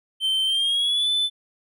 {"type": "tone with pitch glide", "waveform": "triangle", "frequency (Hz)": [3106, 3507], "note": ["G7", "A7"], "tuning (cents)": [-17, -6], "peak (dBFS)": -18, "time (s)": [0.2, 1.3], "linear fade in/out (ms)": 50, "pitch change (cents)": 211, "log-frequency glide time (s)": [0.45, 1.1], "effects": []}